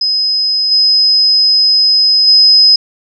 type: tone with level steps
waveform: sine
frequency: 5060 Hz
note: D#8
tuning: 28 cents sharp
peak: -10 / -6 / -3 dBFS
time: 0.01-2.76 s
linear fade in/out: 5 ms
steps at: 0.71 / 2.27 s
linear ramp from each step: 10 ms
effects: none